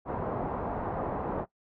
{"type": "low-pass noise", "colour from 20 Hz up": "white", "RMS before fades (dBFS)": -33, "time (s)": [0.05, 1.46], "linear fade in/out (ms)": 50, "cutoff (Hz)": 950, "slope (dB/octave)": 24, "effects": ["noise-tail reverb RT60 0.1 s tail -17 dB re dry"]}